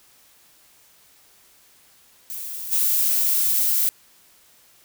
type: noise with level steps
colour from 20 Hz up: violet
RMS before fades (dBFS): -32 / -20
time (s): 2.3-3.89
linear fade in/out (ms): 0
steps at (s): 2.71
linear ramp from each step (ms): 20
effects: white hiss -55 dBFS RMS until 4.84 s